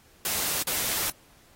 white noise with dropouts, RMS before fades -28 dBFS, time 0.25-1.1 s, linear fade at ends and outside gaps 2 ms, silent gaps 0.627-0.67 s, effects pink hiss -58 dBFS RMS until 1.55 s + AAC 48 kbps

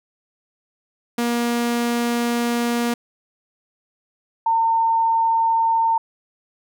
sawtooth / sine tone pair in turn, 237.5 / 907.9 Hz, A#3 / A#5, +33 / -46 cents, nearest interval octave + major seventh, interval 2321 cents, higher second, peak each -15 dBFS, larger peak neither, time 1.18-2.94 / 4.46-5.98 s, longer first, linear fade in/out 5 ms, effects none

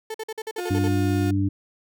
35% pulse tone bursts, 440 Hz, A4, in tune, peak -27 dBFS, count 9, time 0.1-0.88 s, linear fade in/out 5 ms, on 44 ms, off 48 ms
35% pulse tone, 356.5 Hz, F4, 36 cents sharp, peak -26 dBFS, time 0.58-1.31 s, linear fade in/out 5 ms
harmonic tone, 98 Hz, G2, in tune, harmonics 1 / 2 / 3, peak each -22 / -30 / -23 dBFS, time 0.7-1.49 s, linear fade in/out 10 ms
effects none

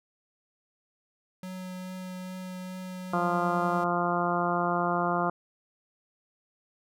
square tone with vibrato, 184.5 Hz, F#3, 5 cents flat, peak -37 dBFS, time 1.43-3.84 s, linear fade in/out 2 ms, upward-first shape triangle, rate 2.4 Hz, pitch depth 10 cents each way
harmonic tone, 174.61 Hz, F3, in tune, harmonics 1 / 2 / 3 / 4 / 5 / 6 / 7 / 8, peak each -32 / -33 / -35 / -30 / -35 / -33 / -32 / -36 dBFS, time 3.13-5.3 s, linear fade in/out 5 ms
effects none

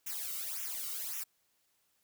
blue noise with flanger, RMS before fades -39 dBFS, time 0.06-1.24 s, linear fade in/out 10 ms, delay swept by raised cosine 0.22 to 1.22 ms, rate 1.8 Hz, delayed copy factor -0.9, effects white hiss -75 dBFS RMS until 2.03 s

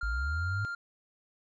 triangle tone, 1396.9 Hz, F6, in tune, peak -32 dBFS, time 0.01-0.75 s, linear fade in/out 5 ms
sine linear sweep, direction up, 50.7 to 106.2 Hz, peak -30 dBFS, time 0.03-0.65 s, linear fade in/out 0 ms
effects resampled to 16000 Hz

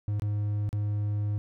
triangle tone with dropouts, 103.83 Hz, G#2, in tune, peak -24 dBFS, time 0.08-1.38 s, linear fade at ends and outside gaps 0 ms, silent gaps 0.197-0.221 / 0.691-0.729 s, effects none

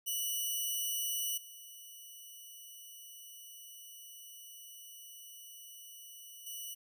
5% pulse tone with level steps, 2953 Hz, F#7, 4 cents flat, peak -25 / -41 / -33 dBFS, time 0.06-6.75 s, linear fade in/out 20 ms, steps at 1.37 / 6.46 s, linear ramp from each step 10 ms, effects none

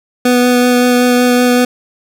25% pulse tone with vibrato, 246.9 Hz, B3, in tune, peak -4 dBFS, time 0.25-1.65 s, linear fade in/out 5 ms, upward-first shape sine, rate 5.3 Hz, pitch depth 9 cents each way, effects none

